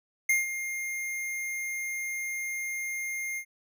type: tone with ADSR envelope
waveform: square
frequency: 2120 Hz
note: C7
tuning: 22 cents sharp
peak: -21 dBFS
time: 0.29-3.45 s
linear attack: 6 ms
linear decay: 160 ms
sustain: -11 dB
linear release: 76 ms
effects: none